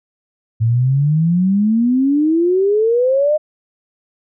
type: exponential sweep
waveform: sine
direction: up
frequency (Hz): 110 to 621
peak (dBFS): -11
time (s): 0.6-3.38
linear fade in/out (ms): 20
effects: none